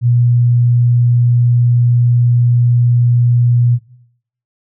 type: tone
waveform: sine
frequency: 120.8 Hz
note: B2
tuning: 38 cents flat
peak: -8 dBFS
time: 0.01-3.79 s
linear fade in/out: 50 ms
effects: noise-tail reverb RT60 0.7 s tail -17 dB re dry